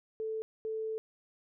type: tone bursts at uneven times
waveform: sine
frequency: 440 Hz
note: A4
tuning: in tune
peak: -33 dBFS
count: 2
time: 0.2-0.42 / 0.65-0.98 s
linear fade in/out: 0 ms
effects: none